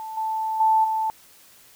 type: tone with level steps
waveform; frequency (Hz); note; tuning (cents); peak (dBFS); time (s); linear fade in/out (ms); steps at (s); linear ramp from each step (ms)
sine; 880; A5; 0; -31 / -23 / -15 / -21; 0-1.1; 0; 0.17 / 0.6 / 0.84; 5
effects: white hiss -52 dBFS RMS until 1.75 s